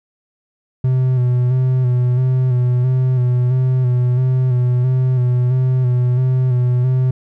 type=tone with vibrato; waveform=triangle; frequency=126.3 Hz; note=B2; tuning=39 cents sharp; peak=-10 dBFS; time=0.84-7.11 s; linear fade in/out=5 ms; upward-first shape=square; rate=1.5 Hz; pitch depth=33 cents each way; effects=none

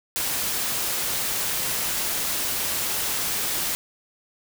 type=noise; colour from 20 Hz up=white; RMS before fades=-26 dBFS; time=0.16-3.75 s; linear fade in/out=0 ms; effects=none

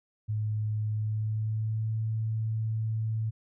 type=tone with pitch glide; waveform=sine; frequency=107.2 to 110.53 Hz; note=A2 to A2; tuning=-45 to +8 cents; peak=-27 dBFS; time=0.28-3.31 s; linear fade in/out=20 ms; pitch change=+53 cents; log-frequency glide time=0.9-1.97 s; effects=none

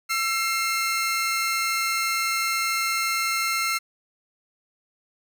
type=tone pair together; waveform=sawtooth; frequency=1341 / 2127 Hz; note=E6 / C7; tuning=+29 / +28 cents; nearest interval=minor sixth; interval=799 cents; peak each=-22 dBFS; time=0.09-3.79 s; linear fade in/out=20 ms; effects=none

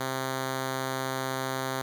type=tone; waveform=5% pulse; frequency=131.9 Hz; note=C3; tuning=14 cents sharp; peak=-18 dBFS; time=0-1.82 s; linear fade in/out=5 ms; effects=none

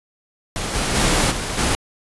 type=noise with level steps; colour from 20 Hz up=pink; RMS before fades=-25 / -21 / -17 / -25 / -19 dBFS; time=0.56-1.75 s; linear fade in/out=0 ms; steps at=0.73 / 0.94 / 1.3 / 1.57 s; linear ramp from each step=20 ms; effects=resampled to 24000 Hz

